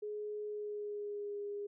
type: tone with pitch glide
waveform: sine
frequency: 420 to 408.5 Hz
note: G#4 to G#4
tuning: +19 to -29 cents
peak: -38 dBFS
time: 0.02-1.67 s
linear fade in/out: 10 ms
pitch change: -48 cents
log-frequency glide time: 0.47-1.39 s
effects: none